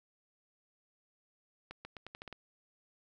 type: accelerating click train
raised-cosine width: 0.3 ms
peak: -29 dBFS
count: 8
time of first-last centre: 1.71-2.327 s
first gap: 140 ms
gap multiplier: 0.84
effects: none